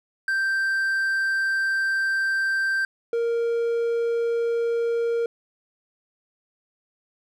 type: tone pair in turn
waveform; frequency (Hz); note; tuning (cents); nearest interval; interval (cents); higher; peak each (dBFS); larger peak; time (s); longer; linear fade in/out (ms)
triangle; 1568 / 466.2; G6 / A#4; 0 / 0; octave + major sixth; 2100; first; -19; neither; 0.28-2.85 / 3.13-5.26; first; 2
effects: none